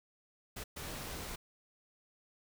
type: noise bursts at uneven times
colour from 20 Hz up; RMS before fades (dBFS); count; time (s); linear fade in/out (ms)
pink; -43; 2; 0.56-0.64 / 0.76-1.36; 10
effects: none